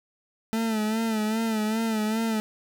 40% pulse tone with vibrato, 220 Hz, A3, in tune, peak -23 dBFS, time 0.53-2.4 s, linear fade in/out 0 ms, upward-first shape sine, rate 2.5 Hz, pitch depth 57 cents each way, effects none

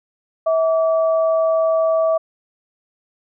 sine tone pair together, 647.1 / 1153 Hz, E5 / D6, -32 / -32 cents, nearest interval minor seventh, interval 1000 cents, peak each -14 / -25 dBFS, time 0.46-2.18 s, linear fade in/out 10 ms, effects none

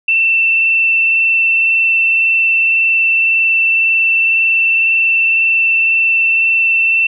sine tone with frequency modulation, 2678 Hz, E7, 27 cents sharp, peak -9 dBFS, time 0.08-7.07 s, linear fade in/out 5 ms, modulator 21.9 Hz, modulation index 1.2, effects none

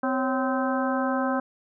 harmonic tone with a mistuned harmonic, 258.2 Hz, C4, 23 cents flat, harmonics 1 / 2 / 3 / 4 / 5 / 6, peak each -26 / -29 / -31 / -32 / -33 / -34 dBFS, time 0.03-1.4 s, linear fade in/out 5 ms, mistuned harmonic 2, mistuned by +100 cents, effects none

